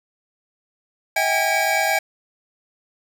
square tone cluster, 645 / 764 / 813 / 1633 / 2287 Hz, E5 / G5 / G#5 / G#6 / D7, -38 / -45 / -37 / -30 / -47 cents, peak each -25 dBFS, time 1.16-1.99 s, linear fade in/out 5 ms, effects none

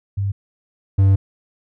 sine / triangle tone pair in turn, 99.3 / 97.2 Hz, G2 / G2, +23 / -14 cents, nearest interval unison, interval 37 cents, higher first, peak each -18 / -8 dBFS, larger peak second, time 0.17-0.32 / 0.98-1.16 s, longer second, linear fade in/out 10 ms, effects none

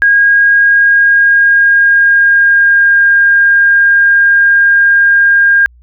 sine tone with pitch glide, 1632 to 1611.4 Hz, G#6 to G6, -31 to +47 cents, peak -4 dBFS, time 0.02-5.66 s, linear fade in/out 0 ms, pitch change -22 cents, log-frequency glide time 0.56-3.04 s, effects added 60 Hz sine -39 dBFS peak until 5.82 s

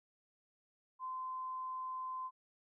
sine tone, 1032 Hz, C6, 24 cents flat, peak -39 dBFS, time 0.99-2.31 s, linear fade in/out 50 ms, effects none

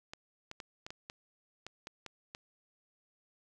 clicks, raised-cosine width 0.2 ms, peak -26 dBFS, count 10, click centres 0.135 / 0.514 / 0.602 / 0.865 / 0.905 / 1.099 / 1.666 / 1.871 / 2.063 / 2.349 s, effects none

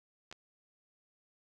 clicks, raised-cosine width 0.2 ms, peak -30 dBFS, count 2, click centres 0.314 / 0.326 s, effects none

